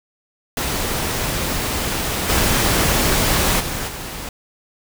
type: noise with level steps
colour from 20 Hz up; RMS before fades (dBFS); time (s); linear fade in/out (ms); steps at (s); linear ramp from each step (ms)
pink; -22 / -17 / -25 / -30; 0.57-4.29; 2; 2.28 / 3.59 / 3.87; 20
effects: none